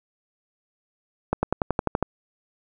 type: accelerating click train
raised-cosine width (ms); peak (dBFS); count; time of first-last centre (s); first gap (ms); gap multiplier
1; -7; 9; 1.33-2.027; 100; 0.96
effects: none